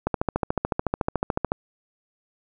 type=click train; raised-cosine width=1 ms; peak=-8 dBFS; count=21; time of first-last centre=0.07-1.519 s; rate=13.8 Hz; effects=none